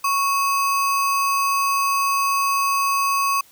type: tone with sample-and-hold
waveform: sine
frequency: 1108.7 Hz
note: C#6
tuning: in tune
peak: -17 dBFS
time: 0.04-3.41 s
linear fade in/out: 5 ms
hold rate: 3675 Hz
effects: white hiss -52 dBFS RMS until 3.51 s